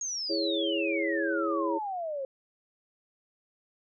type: exponential sweep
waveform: sine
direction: down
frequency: 6645 to 523 Hz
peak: -31 dBFS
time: 0.01-2.25 s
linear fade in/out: 2 ms
type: chord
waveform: sine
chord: C# minor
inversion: first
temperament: equal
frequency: 329.6 / 415.3 / 554.4 Hz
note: E4 / G#4 / C#5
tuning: 0 / 0 / 0 cents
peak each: -30 / -34 / -32 dBFS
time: 0.29-1.79 s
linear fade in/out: 20 ms
effects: none